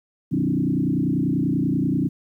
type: tone with frequency modulation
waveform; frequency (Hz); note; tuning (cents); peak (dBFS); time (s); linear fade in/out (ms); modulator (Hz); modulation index
sine; 219.5; A3; -4; -18; 0.31-2.09; 20; 30.3; 3
effects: high-pass 100 Hz 12 dB/octave + 10-bit